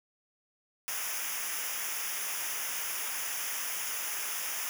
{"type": "noise with comb filter", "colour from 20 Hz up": "white", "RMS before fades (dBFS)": -35, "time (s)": [0.88, 4.69], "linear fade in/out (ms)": 0, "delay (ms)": 0.24, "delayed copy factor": -0.9, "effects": []}